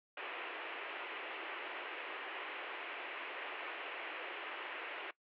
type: band-pass noise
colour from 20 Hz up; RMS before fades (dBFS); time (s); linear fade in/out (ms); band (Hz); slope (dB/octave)
white; -45; 0.17-5.11; 5; 320 to 2900; 48
effects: noise-tail reverb RT60 0.1 s tail -19 dB re dry